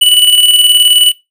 square tone with tremolo, 2960 Hz, F#7, in tune, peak -3 dBFS, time 0.01-1.12 s, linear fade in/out 10 ms, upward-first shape square, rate 19 Hz, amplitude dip 40%, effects noise-tail reverb RT60 0.2 s tail -18 dB re dry

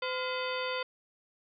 harmonic tone with a mistuned harmonic, 510 Hz, C5, 44 cents flat, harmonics 1 / 2 / 3 / 4 / 5 / 6 / 7 / 9, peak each -35 / -38 / -40 / -41 / -42 / -43 / -43 / -45 dBFS, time 0.02-0.83 s, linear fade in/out 5 ms, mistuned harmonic 3, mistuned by -140 cents, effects none

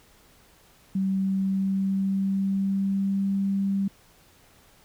sine tone with pitch glide, 192.1 to 196.36 Hz, G3 to G3, -35 to +3 cents, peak -22 dBFS, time 0.95-3.88 s, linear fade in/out 5 ms, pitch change +38 cents, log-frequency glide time 1.07-3.33 s, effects pink hiss -57 dBFS RMS until 4.84 s

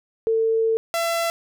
sine / sawtooth tone pair in turn, 448.6 / 672.5 Hz, A4 / E5, +34 / +34 cents, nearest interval perfect fifth, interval 700 cents, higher second, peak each -17 dBFS, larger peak neither, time 0.27-0.77 / 0.94-1.3 s, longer first, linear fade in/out 0 ms, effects none

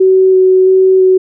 sine tone with vibrato, 375.6 Hz, F#4, 26 cents sharp, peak -4 dBFS, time 0-1.18 s, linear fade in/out 10 ms, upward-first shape square, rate 1.5 Hz, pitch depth 8 cents each way, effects none

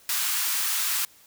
white high-pass noise, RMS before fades -26 dBFS, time 0.09-1.05 s, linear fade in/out 2 ms, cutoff 1000 Hz, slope 24 dB/octave, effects white hiss -55 dBFS RMS until 1.26 s

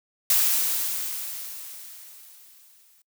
blue noise with exponential decay, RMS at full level -19 dBFS, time 0.3-3.02 s, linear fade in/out 2 ms, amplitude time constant 590 ms, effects noise-tail reverb RT60 0.1 s tail -24 dB re dry

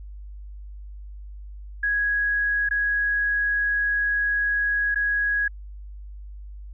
sine tone with dropouts, 1661.2 Hz, G#6, in tune, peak -20 dBFS, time 1.83-5.48 s, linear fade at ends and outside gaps 5 ms, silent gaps 2.69-2.709 / 4.946-4.957 s, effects added 50 Hz sine -36 dBFS peak until 6.73 s

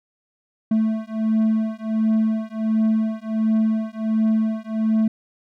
triangle beating tone pair, 219.3 / 220.7 Hz, A3 / A3, -6 / +5 cents, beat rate 1.4 Hz, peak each -19 dBFS, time 0.71-5.08 s, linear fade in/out 5 ms, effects none

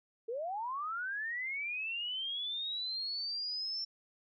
sine linear sweep, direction up, 432.6 to 5410 Hz, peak -35 dBFS, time 0.28-3.85 s, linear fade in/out 10 ms, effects none

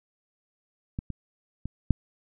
clicks, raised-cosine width 5 ms, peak -18 / -21 / -20 / -7 dBFS, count 4, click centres 0.989 / 1.103 / 1.656 / 1.907 s, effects none

